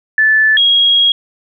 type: tone pair in turn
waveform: sine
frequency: 1746 / 3290 Hz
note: A6 / G#7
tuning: -14 / -17 cents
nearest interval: major seventh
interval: 1097 cents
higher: second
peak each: -7 dBFS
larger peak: neither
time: 0.18-0.57 / 0.57-1.12 s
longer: second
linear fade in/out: 2 ms
effects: none